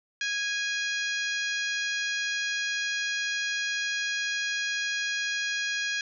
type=harmonic tone; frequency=826 Hz; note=G#5; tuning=10 cents flat; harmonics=2 / 3 / 4 / 5 / 6 / 7 / 8; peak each=-30 / -34 / -36 / -38 / -40 / -41 / -42 dBFS; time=0.21-6.01 s; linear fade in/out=2 ms; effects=none